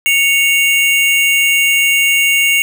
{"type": "tone pair together", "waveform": "square", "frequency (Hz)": [2217, 2784], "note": ["C#7", "F7"], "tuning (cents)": [0, -6], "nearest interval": "major third", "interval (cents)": 394, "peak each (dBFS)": -13, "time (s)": [0.06, 2.62], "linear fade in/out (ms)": 0, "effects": []}